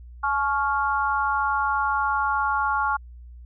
sine chord, Db major, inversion second, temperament equal with one note detuned, 852 / 1108.7 / 1396.9 Hz, Ab5 / Db6 / F6, +44 / 0 / 0 cents, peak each -25 dBFS, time 0.23-2.97 s, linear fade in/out 10 ms, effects added 60 Hz sine -40 dBFS peak until 3.45 s

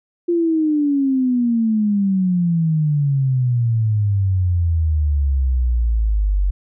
sine exponential sweep, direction down, 349.2 to 46.49 Hz, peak -14 dBFS, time 0.28-6.51 s, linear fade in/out 10 ms, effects none

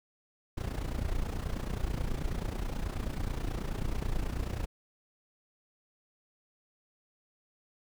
brown noise with amplitude modulation, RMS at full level -30 dBFS, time 0.57-4.66 s, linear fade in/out 10 ms, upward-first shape sine, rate 29.3 Hz, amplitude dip 75%, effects none

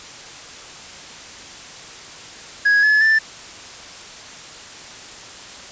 triangle tone with pitch steps, 1661.2 / 1713.8 / 1768.1 Hz, G#6 / A6 / A6, 0 / -46 / +8 cents, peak -10 dBFS, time 2.65-3.19 s, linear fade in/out 10 ms, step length 180 ms, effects white hiss -37 dBFS RMS until 5.71 s + resampled to 16000 Hz

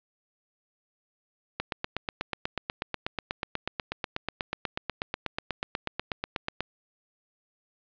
click train, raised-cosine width 0.3 ms, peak -13 dBFS, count 42, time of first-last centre 1.6-6.606 s, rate 8.19 Hz, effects resampled to 11025 Hz + 8-bit

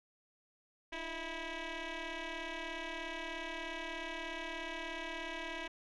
10% pulse ring-modulated tone, 322.9 Hz, E4, 36 cents flat, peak -28 dBFS, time 0.92-5.68 s, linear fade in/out 10 ms, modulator 1310 Hz, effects low-pass 4000 Hz 12 dB/octave

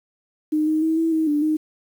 sine tone with pitch steps, 306.7 / 312 / 320.5 / 326.8 / 317.9 / 294.9 / 309.5 Hz, D#4 / D#4 / E4 / E4 / D#4 / D4 / D#4, -25 / +5 / -49 / -15 / +37 / +7 / -9 cents, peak -17 dBFS, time 0.52-1.57 s, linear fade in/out 10 ms, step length 150 ms, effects 8-bit

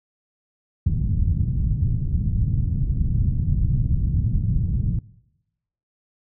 white low-pass noise, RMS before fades -21 dBFS, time 0.86-4.99 s, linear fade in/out 2 ms, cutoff 140 Hz, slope 24 dB/octave, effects noise-tail reverb RT60 0.9 s tail -21 dB re dry

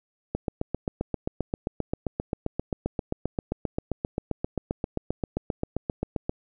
click train, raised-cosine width 2 ms, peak -13 dBFS, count 46, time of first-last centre 0.35-6.295 s, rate 7.57 Hz, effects none

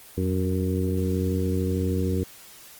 harmonic tone with a mistuned harmonic, 93.2 Hz, F#2, 13 cents sharp, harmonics 1 / 2 / 3 / 4 / 5, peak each -25 / -28 / -30 / -31 / -32 dBFS, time 0.17-2.24 s, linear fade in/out 10 ms, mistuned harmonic 1, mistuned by -94 cents, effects white hiss -47 dBFS RMS until 2.79 s + Opus 24 kbps

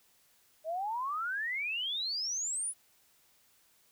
sine exponential sweep, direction up, 617 to 10310 Hz, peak -32 dBFS, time 0.64-2.74 s, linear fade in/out 50 ms, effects white hiss -67 dBFS RMS until 3.91 s

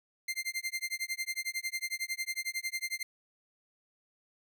sawtooth tone with tremolo, 2093 Hz, C7, in tune, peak -27 dBFS, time 0.28-3.03 s, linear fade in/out 5 ms, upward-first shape sine, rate 11 Hz, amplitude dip 100%, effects none

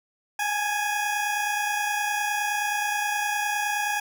20% pulse tone pair together, 826 / 855.6 Hz, G#5 / A5, -10 / -49 cents, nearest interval minor second, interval 61 cents, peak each -20 / -27 dBFS, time 0.39-4 s, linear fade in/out 5 ms, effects none

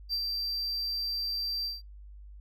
triangle tone with ADSR envelope, 4699 Hz, D8, in tune, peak -26 dBFS, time 0.09-1.82 s, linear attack 42 ms, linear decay 61 ms, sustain -3 dB, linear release 170 ms, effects noise-tail reverb RT60 0.1 s tail -19 dB re dry + added 50 Hz sine -45 dBFS peak until 2.4 s

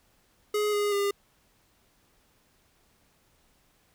square tone with pitch steps, 419.1 / 412.6 / 402.7 Hz, G#4 / G#4 / G4, +16 / -11 / +47 cents, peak -25 dBFS, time 0.54-1.11 s, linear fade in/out 5 ms, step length 190 ms, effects pink hiss -66 dBFS RMS until 3.94 s

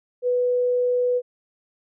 sine tone, 493.9 Hz, B4, in tune, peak -18 dBFS, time 0.22-1.22 s, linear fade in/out 50 ms, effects none

